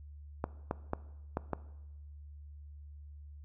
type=clicks; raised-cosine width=1 ms; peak=-18 dBFS; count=5; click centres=0.441 / 0.711 / 0.934 / 1.371 / 1.533 s; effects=noise-tail reverb RT60 1.0 s tail -18 dB re dry + added 73 Hz sine -47 dBFS peak until 3.44 s